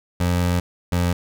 25% pulse tone pair in turn, 88.3 / 87.88 Hz, F2 / F2, +20 / +11 cents, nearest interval unison, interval 9 cents, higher first, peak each -14 dBFS, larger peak neither, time 0.2-0.6 / 0.92-1.13 s, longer first, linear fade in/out 5 ms, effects none

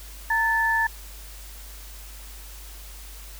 sine tone pair together, 916 / 1748.3 Hz, A#5 / A6, -31 / -12 cents, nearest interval major seventh, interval 1119 cents, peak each -24 / -21 dBFS, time 0.3-0.87 s, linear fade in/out 5 ms, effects added 50 Hz sine -40 dBFS peak until 3.39 s + white hiss -45 dBFS RMS until 3.39 s

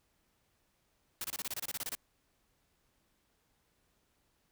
white noise bursts, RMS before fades -38 dBFS, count 13, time 1.21-1.951 s, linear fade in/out 2 ms, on 33 ms, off 26 ms, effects pink hiss -75 dBFS RMS until 4.51 s

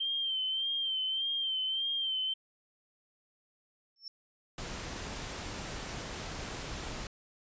sine tone with vibrato, 3136 Hz, G7, in tune, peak -30 dBFS, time 0-2.34 s, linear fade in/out 10 ms, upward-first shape sine, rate 1.7 Hz, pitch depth 48 cents each way
sine tone with exponential growth, 5400 Hz, E8, 41 cents sharp, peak -37 dBFS, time 3.96-4.08 s, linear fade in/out 2 ms, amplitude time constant 26 ms
pink noise, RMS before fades -40 dBFS, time 4.58-7.07 s, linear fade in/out 2 ms
effects resampled to 16000 Hz

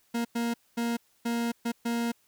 40% pulse tone bursts at uneven times, 234.3 Hz, A#3, 9 cents sharp, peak -26 dBFS, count 6, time 0.14-0.25 / 0.35-0.54 / 0.77-0.97 / 1.25-1.52 / 1.65-1.72 / 1.85-2.12 s, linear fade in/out 10 ms, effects white hiss -67 dBFS RMS until 2.27 s

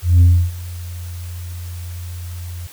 sine tone with ADSR envelope, 87.31 Hz, F2, in tune, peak -3 dBFS, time 0.02-2.67 s, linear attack 190 ms, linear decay 300 ms, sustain -23 dB, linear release 6 ms, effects tanh soft clip ceiling -5 dBFS + white hiss -41 dBFS RMS until 2.72 s

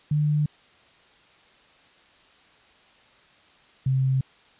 sine tone pair in turn, 149.5 / 132.27 Hz, D3 / C3, +31 / +19 cents, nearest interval major second, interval 212 cents, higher first, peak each -19 dBFS, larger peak neither, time 0.11-0.46 / 3.86-4.21 s, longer neither, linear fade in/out 5 ms, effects white hiss -56 dBFS RMS until 4.59 s + resampled to 8000 Hz

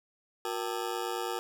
20% pulse ring-modulated tone, 417.7 Hz, G#4, 10 cents sharp, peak -24 dBFS, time 0.45-1.39 s, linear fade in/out 0 ms, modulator 54.5 Hz, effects 11-bit

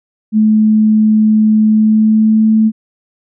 sine tone with pitch glide, 215.9 to 219 Hz, A3 to A3, -33 to -8 cents, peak -6 dBFS, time 0.32-2.72 s, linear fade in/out 50 ms, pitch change +25 cents, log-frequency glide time 1.67-2.52 s, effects none

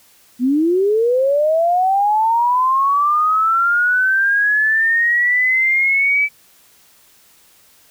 sine linear sweep, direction up, 237.3 to 2309 Hz, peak -12 dBFS, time 0.39-6.29 s, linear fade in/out 50 ms, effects white hiss -51 dBFS RMS until 7.9 s

